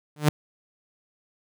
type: tone with exponential growth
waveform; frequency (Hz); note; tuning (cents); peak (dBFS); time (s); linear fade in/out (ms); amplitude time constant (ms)
sawtooth; 150; D3; +37; -9; 0.16-0.29; 2; 27
effects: none